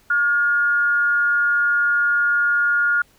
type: tone with frequency modulation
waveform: sine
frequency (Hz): 1423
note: F6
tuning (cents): +32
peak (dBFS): -15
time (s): 0.1-3.02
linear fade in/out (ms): 5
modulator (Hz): 287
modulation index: 0.25
effects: pink hiss -56 dBFS RMS until 3.18 s